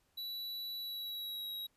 square tone with pitch glide, 3940 to 3839 Hz, B7 to B7, -5 to -50 cents, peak -40 dBFS, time 0.17-1.67 s, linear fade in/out 10 ms, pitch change -45 cents, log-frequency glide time 0.79-1.54 s, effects pink hiss -75 dBFS RMS until 1.76 s + resampled to 32000 Hz

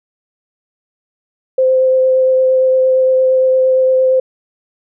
sine tone with vibrato, 519 Hz, C5, 14 cents flat, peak -8 dBFS, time 1.58-4.2 s, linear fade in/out 5 ms, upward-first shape triangle, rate 8.7 Hz, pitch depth 11 cents each way, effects none

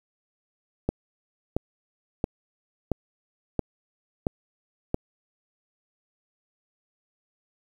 click train, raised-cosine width 2 ms, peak -10 dBFS, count 7, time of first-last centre 0.89-4.944 s, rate 1.48 Hz, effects 8-bit

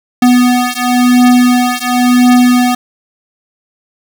square beating tone pair, 246.9 / 247.85 Hz, B3 / B3, 0 / +6 cents, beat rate 0.95 Hz, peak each -10 dBFS, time 0.22-2.75 s, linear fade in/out 5 ms, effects none

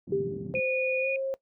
pink band-pass noise, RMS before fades -38 dBFS, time 0.07-0.6 s, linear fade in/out 5 ms, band 130 to 280 Hz, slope 24 dB/octave
sine tone with exponential decay, 394.8 Hz, G4, 12 cents sharp, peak -22 dBFS, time 0.12-0.81 s, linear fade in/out 5 ms, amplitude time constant 150 ms
sine tone with pitch glide, 520 to 536.2 Hz, C5 to C5, -11 to +42 cents, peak -27 dBFS, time 0.54-1.34 s, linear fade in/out 0 ms, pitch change +53 cents, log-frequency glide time 1-1.08 s
sine tone, 2459 Hz, D#7, 21 cents flat, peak -27 dBFS, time 0.55-1.16 s, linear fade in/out 2 ms
effects noise-tail reverb RT60 0.1 s tail -20 dB re dry

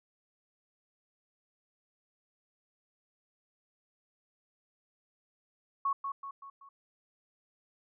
sine tone with echo, 1105 Hz, C#6, 6 cents flat, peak -27 dBFS, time 5.85-5.93 s, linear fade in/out 5 ms, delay 190 ms, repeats 4, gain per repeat -6 dB, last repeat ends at 6.69 s, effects none

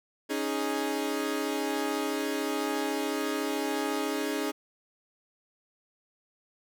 sawtooth chord, C# suspended second, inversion none, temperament equal, 277.2 / 311.1 / 415.3 Hz, C#4 / D#4 / G#4, 0 / 0 / 0 cents, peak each -29 dBFS, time 0.29-4.52 s, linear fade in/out 20 ms, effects none

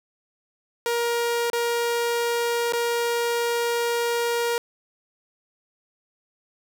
sawtooth tone with dropouts, 471.8 Hz, A#4, 21 cents sharp, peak -18 dBFS, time 0.86-4.58 s, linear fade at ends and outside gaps 1 ms, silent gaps 1.501-1.531 / 2.724-2.734 s, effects none

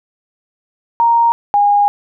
sine tone pair in turn, 932.3 / 817.2 Hz, A#5 / G#5, 0 / -28 cents, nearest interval major second, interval 228 cents, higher first, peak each -8 dBFS, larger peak neither, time 1-1.32 / 1.54-1.88 s, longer second, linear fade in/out 0 ms, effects none

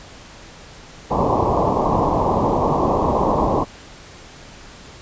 white low-pass noise, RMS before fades -18 dBFS, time 1.1-3.65 s, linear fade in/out 20 ms, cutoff 1100 Hz, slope 96 dB/octave, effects pink hiss -41 dBFS RMS until 5.01 s + resampled to 16000 Hz

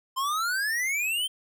square exponential sweep, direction up, 1033 to 3164 Hz, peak -26 dBFS, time 0.16-1.28 s, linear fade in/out 20 ms, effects none

